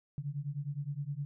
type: beating tone pair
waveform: sine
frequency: 138.59 / 148.29 Hz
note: C#3 / D3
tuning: 0 / +17 cents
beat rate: 9.7 Hz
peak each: -38 / -38 dBFS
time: 0.18-1.25 s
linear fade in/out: 0 ms
effects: none